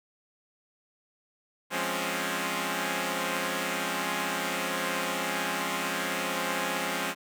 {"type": "chord", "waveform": "5% pulse", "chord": "Db major seventh", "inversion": "first", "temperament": "equal", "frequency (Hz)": [174.61, 207.7, 261.6, 277.2], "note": ["F3", "Ab3", "C4", "Db4"], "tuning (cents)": [0, 0, 0, 0], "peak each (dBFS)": -23, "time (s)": [1.7, 7.15], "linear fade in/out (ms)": 50, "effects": []}